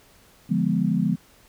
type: chord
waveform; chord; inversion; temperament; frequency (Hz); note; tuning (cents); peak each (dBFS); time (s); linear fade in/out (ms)
sine; D diminished seventh; none; equal; 146.83 / 174.61 / 207.7 / 246.9; D3 / F3 / Ab3 / Cb4; 0 / 0 / 0 / 0; -28 / -23 / -24 / -26; 0.49-1.16; 20
effects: pink hiss -55 dBFS RMS until 1.48 s